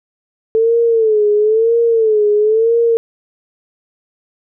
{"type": "tone with vibrato", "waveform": "sine", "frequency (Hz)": 440.8, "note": "A4", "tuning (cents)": 3, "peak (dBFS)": -9, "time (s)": [0.55, 2.97], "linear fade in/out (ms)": 0, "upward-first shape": "sine", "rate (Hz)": 1, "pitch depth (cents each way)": 100, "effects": []}